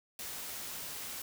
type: noise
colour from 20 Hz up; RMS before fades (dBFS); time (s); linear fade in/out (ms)
white; -42; 0.19-1.22; 2
effects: none